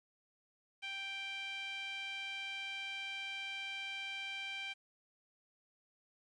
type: tone with band-pass filter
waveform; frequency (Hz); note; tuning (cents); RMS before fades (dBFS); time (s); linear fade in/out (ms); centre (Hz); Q
sawtooth; 785; G5; +2; -43; 0.82-4.74; 20; 2700; 8.1
effects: resampled to 22050 Hz + 11-bit